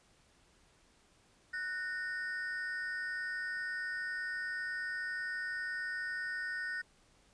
triangle ring-modulated tone, 1659 Hz, G#6, 2 cents flat, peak -31 dBFS, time 1.53-6.82 s, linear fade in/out 10 ms, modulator 176 Hz, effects pink hiss -67 dBFS RMS until 7.33 s + resampled to 22050 Hz

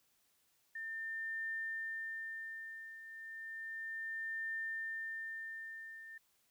sine tone with tremolo, 1800 Hz, A6, 39 cents sharp, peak -37 dBFS, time 0.75-6.18 s, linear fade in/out 5 ms, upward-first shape triangle, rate 0.33 Hz, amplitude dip 75%, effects white hiss -75 dBFS RMS until 6.5 s

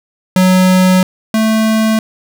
square tone pair in turn, 185 / 220 Hz, F#3 / A3, 0 / 0 cents, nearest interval minor third, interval 300 cents, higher second, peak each -7 / -10 dBFS, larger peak first, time 0.36-1.03 / 1.34-1.99 s, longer first, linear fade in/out 2 ms, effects none

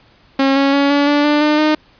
sawtooth tone with pitch steps, 271.4 / 276.1 / 281 / 285.9 / 290.9 / 296 / 301.1 / 306.4 Hz, C#4 / C#4 / C#4 / D4 / D4 / D4 / D4 / D#4, -36 / -7 / +24 / -46 / -16 / +14 / +43 / -27 cents, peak -7 dBFS, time 0.39-1.75 s, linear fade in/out 5 ms, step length 170 ms, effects pink hiss -50 dBFS RMS until 1.99 s + resampled to 11025 Hz

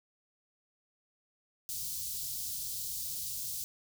white band-stop noise, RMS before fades -38 dBFS, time 1.69-3.64 s, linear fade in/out 0 ms, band 150 to 4200 Hz, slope 24 dB/octave, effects none

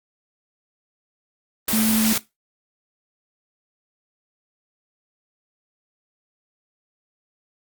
sine tone in noise, 220 Hz, A3, in tune, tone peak -18 dBFS, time 1.73-2.13 s, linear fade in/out 2 ms, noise white, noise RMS -22 dBFS, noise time 1.68-2.18 s, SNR +1 dB, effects noise-tail reverb RT60 0.2 s tail -18 dB re dry + Opus 24 kbps

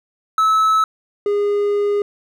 triangle tone pair in turn, 1300 / 409.5 Hz, E6 / G#4, -24 / -24 cents, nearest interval octave + minor sixth, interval 2000 cents, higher first, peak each -10 / -13 dBFS, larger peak first, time 0.38-0.84 / 1.26-2.02 s, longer second, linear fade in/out 2 ms, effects none

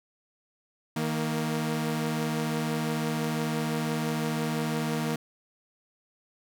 sawtooth tone pair together, 157.37 / 233.1 Hz, D#3 / A#3, +20 / 0 cents, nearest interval perfect fifth, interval 680 cents, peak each -26 dBFS, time 0.96-5.16 s, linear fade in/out 5 ms, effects none

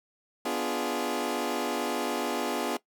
20% pulse chord, B diminished seventh, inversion none, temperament equal, 246.9 / 293.7 / 349.2 / 415.3 Hz, B3 / D4 / F4 / Ab4, 0 / 0 / 0 / 0 cents, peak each -29 dBFS, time 0.45-2.77 s, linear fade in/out 5 ms, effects noise-tail reverb RT60 0.1 s tail -18 dB re dry

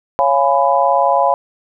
sine chord, C# dominant seventh, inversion none, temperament just, 554.4 / 693 / 831.5 / 997.9 Hz, C#5 / E#5 / G#5 / B5, 0 / -14 / +2 / +18 cents, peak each -16 dBFS, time 0.19-1.34 s, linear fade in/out 0 ms, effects none

